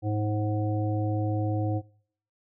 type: harmonic tone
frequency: 105.7 Hz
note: G#2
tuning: 31 cents sharp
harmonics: 1 / 3 / 5 / 7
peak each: -26 / -31 / -36 / -36 dBFS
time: 0.02-1.82 s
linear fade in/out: 50 ms
effects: noise-tail reverb RT60 0.6 s tail -23 dB re dry